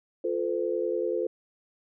sine chord, F major, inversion none, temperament equal with one note detuned, 349.2 / 440 / 510.4 Hz, F4 / A4 / C5, 0 / 0 / -43 cents, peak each -30 dBFS, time 0.24-1.27 s, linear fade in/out 5 ms, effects none

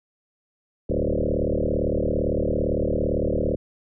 sine tone with frequency modulation, 287.4 Hz, D4, 37 cents flat, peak -20 dBFS, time 0.89-3.56 s, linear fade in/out 10 ms, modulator 37.7 Hz, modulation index 7.4, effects none

